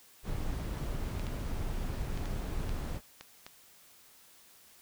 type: noise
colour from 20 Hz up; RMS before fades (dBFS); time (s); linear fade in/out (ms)
brown; -35; 0.23-3.01; 50
type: clicks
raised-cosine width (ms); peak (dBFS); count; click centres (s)
0.2; -27; 7; 1.196 / 1.268 / 2.175 / 2.257 / 2.693 / 3.21 / 3.465
effects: white hiss -59 dBFS RMS until 4.81 s